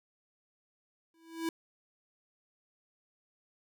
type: tone with exponential growth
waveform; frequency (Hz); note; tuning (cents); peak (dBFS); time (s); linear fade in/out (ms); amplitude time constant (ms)
square; 328.4; E4; -6; -29; 1.14-1.49; 2; 75
effects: none